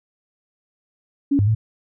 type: tone with pitch steps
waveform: sine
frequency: 280.9 / 101.6 / 110 Hz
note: C#4 / G#2 / A2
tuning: +23 / -38 / 0 cents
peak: -14 dBFS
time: 1.31-1.55 s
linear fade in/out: 10 ms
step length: 80 ms
effects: none